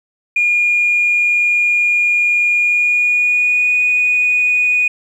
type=tone with pitch glide; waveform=sine; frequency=2427 to 2472 Hz; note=D#7 to D#7; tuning=-44 to -12 cents; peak=-10 dBFS; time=0.36-4.88 s; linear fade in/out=5 ms; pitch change=+32 cents; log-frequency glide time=2.55-3.8 s; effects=tanh soft clip ceiling -6 dBFS + 8-bit